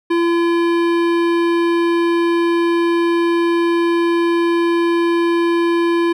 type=tone with hard clipping; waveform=sine; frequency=340 Hz; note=F4; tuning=46 cents flat; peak=-15 dBFS; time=0.1-6.13 s; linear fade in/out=10 ms; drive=16 dB; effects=none